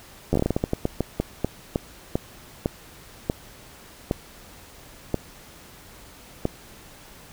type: slowing click train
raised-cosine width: 2 ms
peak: -8 dBFS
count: 22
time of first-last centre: 0.33-6.454 s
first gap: 11 ms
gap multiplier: 1.27
effects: pink hiss -47 dBFS RMS until 7.32 s